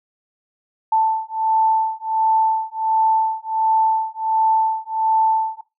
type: beating tone pair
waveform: sine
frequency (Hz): 883 / 884.4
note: A5 / A5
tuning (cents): +6 / +9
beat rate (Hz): 1.4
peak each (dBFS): -19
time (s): 0.92-5.61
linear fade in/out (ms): 5
effects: noise-tail reverb RT60 0.2 s tail -17 dB re dry